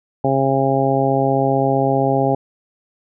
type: harmonic tone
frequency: 135.4 Hz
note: C#3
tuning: 40 cents flat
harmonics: 1 / 2 / 3 / 4 / 5 / 6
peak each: -21 / -21 / -21 / -21 / -21 / -21 dBFS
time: 0.24-2.35 s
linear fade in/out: 5 ms
effects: none